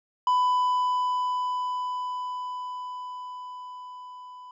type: tone with level ramp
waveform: triangle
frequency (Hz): 998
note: B5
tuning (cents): +18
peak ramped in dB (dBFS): -17 to -40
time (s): 0.27-4.51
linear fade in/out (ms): 2
effects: resampled to 16000 Hz